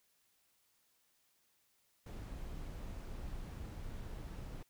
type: noise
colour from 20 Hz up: brown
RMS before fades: -45 dBFS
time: 2.06-4.63 s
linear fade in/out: 5 ms
effects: white hiss -75 dBFS RMS until 4.69 s